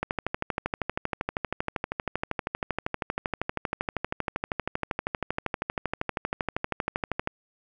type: click train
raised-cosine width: 0.5 ms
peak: -12 dBFS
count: 93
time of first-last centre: 0.03-7.274 s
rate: 12.7 Hz
effects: none